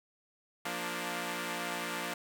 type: chord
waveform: 5% pulse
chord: Bb major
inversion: second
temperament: equal with one note detuned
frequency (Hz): 175.32 / 233.1 / 293.7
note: F3 / Bb3 / D4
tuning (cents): +7 / 0 / 0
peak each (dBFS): -28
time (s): 0.65-2.14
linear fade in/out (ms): 5
effects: none